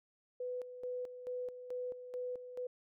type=tone with tremolo; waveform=sine; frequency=498.1 Hz; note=B4; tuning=15 cents sharp; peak=-37 dBFS; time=0.4-2.67 s; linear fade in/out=5 ms; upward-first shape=square; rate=2.3 Hz; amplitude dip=65%; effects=none